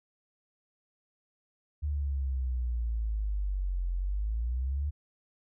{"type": "exponential two-way sweep", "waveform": "sine", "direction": "down then up", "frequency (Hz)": [74.7, 43.65, 74.7], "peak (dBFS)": -28, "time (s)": [1.82, 4.91], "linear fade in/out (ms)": 20, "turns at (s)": 3.91, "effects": []}